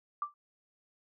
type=tone with exponential decay; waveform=sine; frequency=1174.7 Hz; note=D6; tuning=in tune; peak=-27 dBFS; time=0.22-0.34 s; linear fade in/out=2 ms; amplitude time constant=24 ms; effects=none